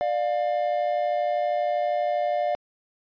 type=tone pair together; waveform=triangle; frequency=594.5 / 707 Hz; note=D5 / F5; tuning=+21 / +21 cents; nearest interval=minor third; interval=300 cents; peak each=-23 dBFS; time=0.01-2.55 s; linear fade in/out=0 ms; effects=resampled to 11025 Hz